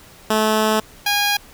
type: tone pair in turn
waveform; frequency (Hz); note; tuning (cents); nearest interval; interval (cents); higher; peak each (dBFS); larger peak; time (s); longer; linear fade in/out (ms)
10% pulse; 216.8 / 818.5; A3 / G#5; -25 / -25; octave + major seventh; 2300; second; -7 / -8; first; 0.3-0.8 / 1.06-1.37; first; 5
effects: pink hiss -45 dBFS RMS until 1.53 s